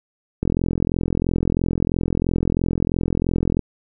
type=click train; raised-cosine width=3 ms; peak=-7 dBFS; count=137; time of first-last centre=0.43-3.593 s; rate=43 Hz; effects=none